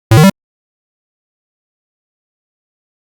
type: tone with pitch steps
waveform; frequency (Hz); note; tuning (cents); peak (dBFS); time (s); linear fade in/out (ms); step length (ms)
square; 111.5 / 154 / 194.6; A2 / D#3 / G3; +23 / -17 / -12; -3; 0.11-0.299; 5; 63
effects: Opus 48 kbps